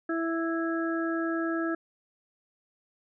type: harmonic tone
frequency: 330 Hz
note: E4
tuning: 2 cents sharp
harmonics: 1 / 2 / 4 / 5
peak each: -28 / -36 / -36 / -36 dBFS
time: 0.09-1.75 s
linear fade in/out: 5 ms
effects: none